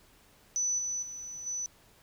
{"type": "tone with level steps", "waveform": "sine", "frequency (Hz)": 5980, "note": "F#8", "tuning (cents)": 17, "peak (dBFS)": [-27, -31, -39, -32], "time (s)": [0.56, 1.66], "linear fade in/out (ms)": 0, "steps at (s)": [0.78, 1.02, 1.46], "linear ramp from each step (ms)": 10, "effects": ["pink hiss -61 dBFS RMS until 2.02 s"]}